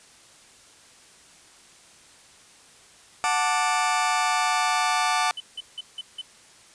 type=chord; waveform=sawtooth; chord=D major; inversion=first; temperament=just; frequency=734.2 / 881 / 1174.7 Hz; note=F#5 / A5 / D6; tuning=-14 / +2 / 0 cents; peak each=-22 / -22 / -21 dBFS; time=3.24-5.31 s; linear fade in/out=0 ms
type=tone bursts; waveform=triangle; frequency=3022 Hz; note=F#7; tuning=36 cents sharp; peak=-29 dBFS; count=5; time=5.37-6.215 s; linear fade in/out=5 ms; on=33 ms; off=170 ms
effects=white hiss -52 dBFS RMS until 6.74 s + resampled to 22050 Hz